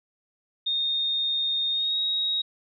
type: tone with pitch glide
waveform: sine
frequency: 3679 to 3787 Hz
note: A#7 to A#7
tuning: -24 to +27 cents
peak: -23 dBFS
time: 0.66-2.42 s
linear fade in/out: 10 ms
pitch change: +51 cents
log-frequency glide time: 1.71-1.98 s
effects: none